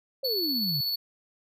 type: exponential sweep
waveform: sine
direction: down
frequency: 554.4 to 132.8 Hz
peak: -30 dBFS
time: 0.23-0.81 s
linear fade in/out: 5 ms
type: tone with tremolo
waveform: square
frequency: 4435 Hz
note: C#8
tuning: in tune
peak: -26 dBFS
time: 0.24-0.96 s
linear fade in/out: 10 ms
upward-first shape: sine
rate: 16 Hz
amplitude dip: 25%
effects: none